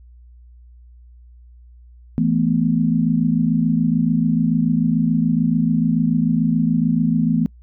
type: chord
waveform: sine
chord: E suspended fourth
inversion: none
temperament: equal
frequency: 164.81 / 220 / 246.9 Hz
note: E3 / A3 / B3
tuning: 0 / 0 / 0 cents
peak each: -19 dBFS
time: 2.18-7.46 s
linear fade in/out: 0 ms
effects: noise-tail reverb RT60 0.1 s tail -26 dB re dry + added 60 Hz sine -42 dBFS peak until 7.62 s